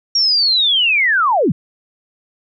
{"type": "linear sweep", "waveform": "sine", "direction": "down", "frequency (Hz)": [5630, 118.1], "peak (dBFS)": -11, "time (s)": [0.15, 1.52], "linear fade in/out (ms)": 5, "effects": []}